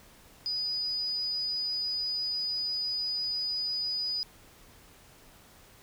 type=tone; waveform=sine; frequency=4953 Hz; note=D#8; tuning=9 cents flat; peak=-29 dBFS; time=0.46-4.23 s; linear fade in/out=0 ms; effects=pink hiss -56 dBFS RMS until 5.82 s